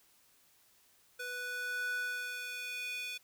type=tone with high-pass filter sweep; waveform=square; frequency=493.9 Hz; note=B4; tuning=in tune; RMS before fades=-39 dBFS; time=1.19-3.18 s; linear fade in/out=10 ms; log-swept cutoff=1000 to 2800 Hz; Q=4; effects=white hiss -67 dBFS RMS until 3.23 s